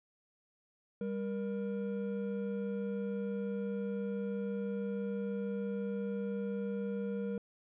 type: tone pair together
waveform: triangle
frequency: 198.7 / 472.3 Hz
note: G3 / A#4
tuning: +24 / +23 cents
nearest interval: octave + minor third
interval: 1499 cents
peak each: -34 / -36 dBFS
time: 1.01-7.38 s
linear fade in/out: 2 ms
effects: resampled to 8000 Hz